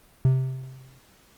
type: tone with exponential decay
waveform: triangle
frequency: 130.81 Hz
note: C3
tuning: in tune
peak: -12 dBFS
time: 0.25-0.99 s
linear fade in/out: 0 ms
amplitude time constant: 160 ms
effects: pink hiss -57 dBFS RMS until 1.37 s + Opus 32 kbps